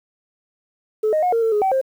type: tone with pitch steps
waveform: sine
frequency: 431.7 / 620 / 722 / 460.2 / 449.7 / 418.2 / 766 / 530 Hz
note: A4 / D#5 / F#5 / A#4 / A4 / G#4 / G5 / C5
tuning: -33 / -6 / -43 / -22 / +38 / +12 / -40 / +22 cents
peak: -14 dBFS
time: 1.03-1.814 s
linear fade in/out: 10 ms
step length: 98 ms
effects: tanh soft clip ceiling -12 dBFS + 8-bit